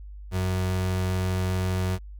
35% pulse tone, 92.5 Hz, F#2, in tune, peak -22 dBFS, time 0.31-1.99 s, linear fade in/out 50 ms, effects added 50 Hz sine -38 dBFS peak until 2.19 s

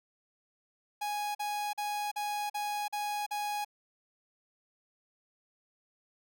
45% pulse tone bursts, 830 Hz, G#5, 1 cent flat, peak -32 dBFS, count 7, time 1.01-3.648 s, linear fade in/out 10 ms, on 340 ms, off 43 ms, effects none

